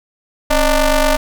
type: ring-modulated tone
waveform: sawtooth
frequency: 293.7 Hz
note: D4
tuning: in tune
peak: -4 dBFS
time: 0.5-1.17 s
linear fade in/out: 10 ms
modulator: 318 Hz
effects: none